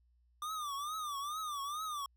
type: tone with vibrato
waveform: square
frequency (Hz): 1191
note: D6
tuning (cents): +24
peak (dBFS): -38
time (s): 0.42-2.06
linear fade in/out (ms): 2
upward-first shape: triangle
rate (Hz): 2.3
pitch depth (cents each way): 150
effects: added 60 Hz sine -67 dBFS peak until 2.16 s